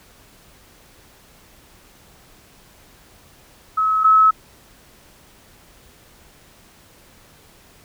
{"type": "tone pair in turn", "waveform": "sine", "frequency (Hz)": [1287, 1291.8], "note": ["E6", "E6"], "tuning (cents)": [-42, -35], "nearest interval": "unison", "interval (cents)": 7, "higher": "second", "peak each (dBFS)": [-15, -9], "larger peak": "second", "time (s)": [[3.77, 4.04], [4.04, 4.31]], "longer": "neither", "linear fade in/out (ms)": 10, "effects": ["pink hiss -50 dBFS RMS until 7.84 s"]}